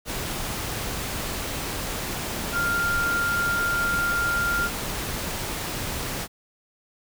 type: tone in noise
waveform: sine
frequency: 1396.9 Hz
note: F6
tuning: in tune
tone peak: -22 dBFS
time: 2.52-4.7 s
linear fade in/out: 50 ms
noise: pink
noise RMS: -30 dBFS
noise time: 0.05-6.28 s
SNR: +5 dB
effects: none